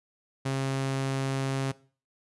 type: tone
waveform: sawtooth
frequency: 134.8 Hz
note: C#3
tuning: 48 cents flat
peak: -23 dBFS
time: 0.45-1.72 s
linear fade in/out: 10 ms
effects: noise-tail reverb RT60 0.4 s tail -19 dB re dry + resampled to 24000 Hz